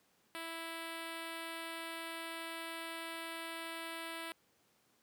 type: tone with notch filter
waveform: 5% pulse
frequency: 329.6 Hz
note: E4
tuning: in tune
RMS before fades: -44 dBFS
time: 0.35-4.32 s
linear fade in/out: 0 ms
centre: 6100 Hz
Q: 1.1
effects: pink hiss -72 dBFS RMS until 5.02 s + high-pass 150 Hz 12 dB/octave